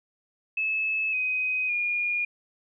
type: tone with pitch steps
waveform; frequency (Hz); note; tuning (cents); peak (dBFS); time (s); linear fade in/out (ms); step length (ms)
sine; 2600 / 2513 / 2429; E7 / D#7 / D#7; -24 / +17 / -42; -24; 0.57-2.25; 5; 560
effects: none